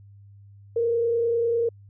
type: tone with frequency modulation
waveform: sine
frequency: 466.2 Hz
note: A#4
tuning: in tune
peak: -20 dBFS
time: 0.76-1.69 s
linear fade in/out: 5 ms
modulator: 30 Hz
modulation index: 0.36
effects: added 100 Hz sine -46 dBFS peak until 1.89 s